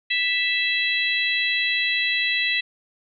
harmonic tone, 659.3 Hz, E5, in tune, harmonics 3 / 4 / 5 / 6, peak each -24 / -24 / -28 / -27 dBFS, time 0.1-2.61 s, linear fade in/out 10 ms, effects none

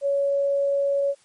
sine tone, 560 Hz, C#5, 18 cents sharp, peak -19 dBFS, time 0.01-1.15 s, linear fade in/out 50 ms, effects white hiss -59 dBFS RMS until 1.24 s + MP3 48 kbps

